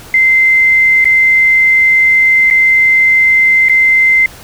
sine tone with dropouts, 2077 Hz, C7, 13 cents flat, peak -5 dBFS, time 0.14-4.26 s, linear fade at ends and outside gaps 2 ms, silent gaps 1.044-1.054 / 2.502-2.509 / 3.686-3.695 s, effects pink hiss -34 dBFS RMS until 4.43 s

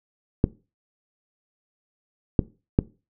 clicks, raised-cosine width 3 ms, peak -3 dBFS, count 3, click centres 0.441 / 2.392 / 2.789 s, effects noise-tail reverb RT60 0.3 s tail -20 dB re dry

